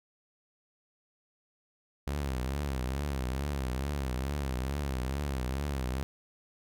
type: tone with vibrato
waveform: sawtooth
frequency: 67.5 Hz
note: C#2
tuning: 45 cents flat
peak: -27 dBFS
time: 2.07-6.03 s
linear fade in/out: 0 ms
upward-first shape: triangle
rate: 2.3 Hz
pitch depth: 160 cents each way
effects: none